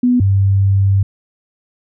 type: tone pair in turn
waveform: sine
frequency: 246.9 / 97.98 Hz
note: B3 / G2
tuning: 0 / 0 cents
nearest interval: octave + major third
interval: 1600 cents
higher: first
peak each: -9 dBFS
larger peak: neither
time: 0.03-0.2 / 0.2-1.03 s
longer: second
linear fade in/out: 5 ms
effects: none